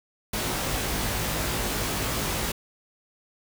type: noise with comb filter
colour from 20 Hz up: pink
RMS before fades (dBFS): -28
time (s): 0.33-2.52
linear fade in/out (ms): 5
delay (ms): 19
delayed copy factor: +0.9
effects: none